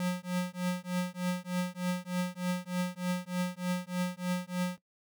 square tone with tremolo, 180 Hz, F#3, 47 cents flat, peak -27 dBFS, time 0-4.78 s, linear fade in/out 2 ms, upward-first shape triangle, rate 3.3 Hz, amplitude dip 100%, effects noise-tail reverb RT60 0.1 s tail -17 dB re dry

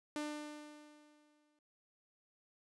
sawtooth tone with exponential decay, 298.8 Hz, D4, 30 cents sharp, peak -33 dBFS, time 0.16-1.59 s, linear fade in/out 1 ms, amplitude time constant 310 ms, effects resampled to 24000 Hz

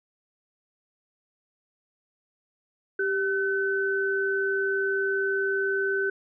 sine tone pair together, 392 / 1516.3 Hz, G4 / F#6, 0 / +42 cents, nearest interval octave + major seventh, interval 2342 cents, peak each -26 dBFS, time 2.99-6.1 s, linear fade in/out 5 ms, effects none

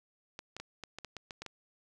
clicks, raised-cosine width 0.2 ms, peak -25 dBFS, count 10, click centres 0.391 / 0.566 / 0.6 / 0.837 / 0.986 / 1.047 / 1.167 / 1.308 / 1.42 / 1.463 s, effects none

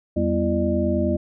sine tone cluster, 84.8 / 194.8 / 244.3 / 336.8 / 602 Hz, E2 / G3 / B3 / E4 / D5, +50 / -11 / -19 / +37 / +43 cents, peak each -25 dBFS, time 0.16-1.17 s, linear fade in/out 10 ms, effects none

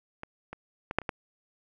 clicks, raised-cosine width 0.5 ms, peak -23 / -24 / -18 / -8 / -28 / -15 dBFS, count 6, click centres 0.234 / 0.53 / 0.911 / 0.986 / 1.017 / 1.092 s, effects none

